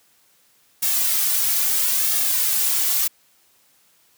blue noise with flanger, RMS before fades -20 dBFS, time 0.82-3.08 s, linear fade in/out 10 ms, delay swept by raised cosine 2 to 3.3 ms, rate 0.76 Hz, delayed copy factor -0.85, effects white hiss -59 dBFS RMS until 4.17 s + high-pass 80 Hz 12 dB/octave

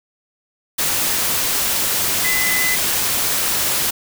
sine tone in noise, 2018 Hz, B6, 37 cents sharp, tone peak -19 dBFS, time 2.24-2.76 s, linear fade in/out 10 ms, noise white, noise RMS -19 dBFS, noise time 0.78-3.91 s, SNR -3 dB, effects none

